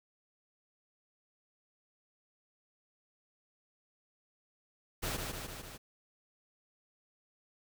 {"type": "noise with echo", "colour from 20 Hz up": "pink", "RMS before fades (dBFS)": -36, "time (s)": [5.02, 5.18], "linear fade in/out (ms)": 20, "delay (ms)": 150, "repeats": 4, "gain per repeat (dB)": -3, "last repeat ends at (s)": 5.78, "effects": []}